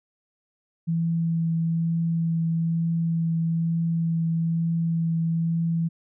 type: tone with vibrato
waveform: sine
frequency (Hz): 165.4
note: E3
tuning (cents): +6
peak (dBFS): -21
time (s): 0.87-5.89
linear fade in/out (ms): 20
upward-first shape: triangle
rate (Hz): 1.1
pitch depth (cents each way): 12
effects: none